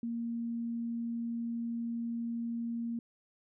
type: tone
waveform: sine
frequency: 233.1 Hz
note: A#3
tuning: in tune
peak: -33 dBFS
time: 0.03-2.99 s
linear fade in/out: 2 ms
effects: none